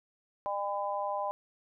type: harmonic tone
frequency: 201.3 Hz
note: G3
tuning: 46 cents sharp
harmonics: 3 / 4 / 5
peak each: -35 / -35 / -35 dBFS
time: 0.46-1.31 s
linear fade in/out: 0 ms
effects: none